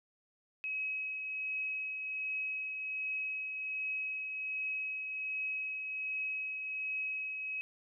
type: tone with tremolo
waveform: sine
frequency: 2553 Hz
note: D#7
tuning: 44 cents sharp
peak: -33 dBFS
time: 0.64-7.61 s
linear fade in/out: 0 ms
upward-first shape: triangle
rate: 1.3 Hz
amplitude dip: 40%
effects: none